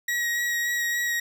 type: tone with vibrato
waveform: 40% pulse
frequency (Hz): 1903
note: A#6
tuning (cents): +35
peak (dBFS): -23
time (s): 0.08-1.2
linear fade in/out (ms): 5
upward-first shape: sine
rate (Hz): 3.5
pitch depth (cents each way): 13
effects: none